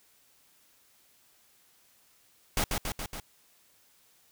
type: noise with echo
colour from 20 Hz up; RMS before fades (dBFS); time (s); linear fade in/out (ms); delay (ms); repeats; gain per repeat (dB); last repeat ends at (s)
pink; -27; 2.57-2.64; 2; 140; 4; -3; 3.2
effects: white hiss -64 dBFS RMS until 4.31 s